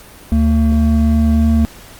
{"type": "tone pair together", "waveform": "triangle", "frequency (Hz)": [75.2, 225.8], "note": ["D2", "A3"], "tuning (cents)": [42, 45], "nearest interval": "octave + perfect fifth", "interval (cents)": 1903, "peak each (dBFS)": -10, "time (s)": [0.32, 1.65], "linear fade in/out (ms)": 0, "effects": ["pink hiss -39 dBFS RMS until 1.99 s", "Opus 48 kbps"]}